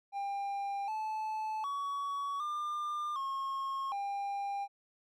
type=tone with pitch steps; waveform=triangle; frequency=798 / 869 / 1126 / 1199 / 1083 / 800 Hz; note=G5 / A5 / C#6 / D6 / C#6 / G5; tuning=+31 / -22 / +27 / +36 / -41 / +35 cents; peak=-32 dBFS; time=0.12-4.68 s; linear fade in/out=50 ms; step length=760 ms; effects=none